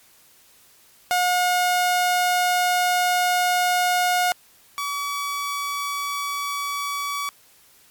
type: tone pair in turn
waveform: sawtooth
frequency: 720 / 1140.2 Hz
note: F#5 / C#6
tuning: -47 / +48 cents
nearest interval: minor sixth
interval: 795 cents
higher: second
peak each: -14 / -21 dBFS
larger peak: first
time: 1.11-4.32 / 4.78-7.29 s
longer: first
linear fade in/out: 0 ms
effects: white hiss -54 dBFS RMS until 7.9 s + MP3 96 kbps